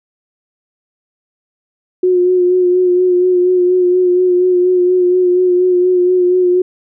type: tone with vibrato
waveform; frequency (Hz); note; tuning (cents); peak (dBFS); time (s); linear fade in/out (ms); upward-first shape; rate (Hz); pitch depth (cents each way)
sine; 361.8; F#4; -39; -8; 2.03-6.62; 5; sine; 4.2; 27
effects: none